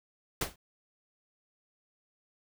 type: noise with exponential decay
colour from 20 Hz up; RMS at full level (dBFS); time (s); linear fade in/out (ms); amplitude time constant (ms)
pink; -26; 0.41-0.56; 5; 32
effects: none